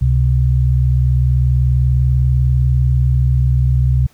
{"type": "tone pair together", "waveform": "sine", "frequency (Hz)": [67.9, 128.18], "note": ["C#2", "C3"], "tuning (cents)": [-35, -35], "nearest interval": "major seventh", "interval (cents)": 1100, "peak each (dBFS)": -13, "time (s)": [0.01, 4.07], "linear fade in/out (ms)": 10, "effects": ["pink hiss -52 dBFS RMS until 4.13 s"]}